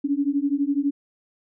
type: beating tone pair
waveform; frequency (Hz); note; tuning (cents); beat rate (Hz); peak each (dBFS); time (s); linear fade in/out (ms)
sine; 277.2 / 289.2; C#4 / D4; 0 / -27; 12; -23; 0.04-0.91; 10
effects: none